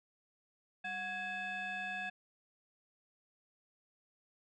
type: tone with frequency modulation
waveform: sine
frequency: 1661.2 Hz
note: G#6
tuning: in tune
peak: -36 dBFS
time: 0.84-2.1 s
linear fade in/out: 10 ms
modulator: 928 Hz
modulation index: 1.2
effects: tanh soft clip ceiling -34 dBFS